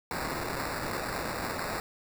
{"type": "noise with sample-and-hold", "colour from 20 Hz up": "blue", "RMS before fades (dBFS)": -34, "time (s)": [0.11, 1.8], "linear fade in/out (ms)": 0, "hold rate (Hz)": 3150, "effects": []}